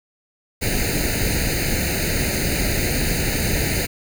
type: noise with comb filter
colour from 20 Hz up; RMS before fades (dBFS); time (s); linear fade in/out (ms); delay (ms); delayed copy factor
pink; -21; 0.61-3.87; 20; 0.45; +0.95
effects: none